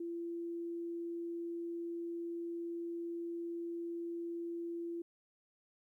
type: tone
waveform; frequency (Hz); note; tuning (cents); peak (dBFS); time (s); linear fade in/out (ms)
sine; 339.7; F4; -48; -38; 0-5.02; 5
effects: 13-bit